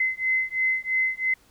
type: beating tone pair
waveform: sine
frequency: 2050 / 2053 Hz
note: C7 / C7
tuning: -36 / -33 cents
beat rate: 3 Hz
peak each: -25 dBFS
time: 0-1.34 s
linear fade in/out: 5 ms
effects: pink hiss -59 dBFS RMS until 1.5 s